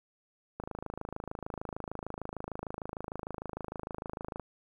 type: click train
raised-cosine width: 1 ms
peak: -23 dBFS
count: 102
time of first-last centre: 0.6-4.397 s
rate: 26.6 Hz
effects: 10-bit